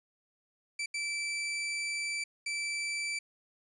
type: tone bursts at uneven times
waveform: sawtooth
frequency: 2326 Hz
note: D7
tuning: 17 cents flat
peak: -29 dBFS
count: 3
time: 0.79-0.86 / 0.94-2.24 / 2.46-3.19 s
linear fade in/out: 5 ms
effects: resampled to 24000 Hz + 11-bit